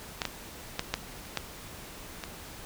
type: clicks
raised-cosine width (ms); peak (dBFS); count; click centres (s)
0.2; -11 / -12 / -11 / -9 / -30 / -11 / -18; 7; 0.218 / 0.253 / 0.794 / 0.94 / 1.254 / 1.373 / 2.238
effects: pink hiss -45 dBFS RMS until 2.65 s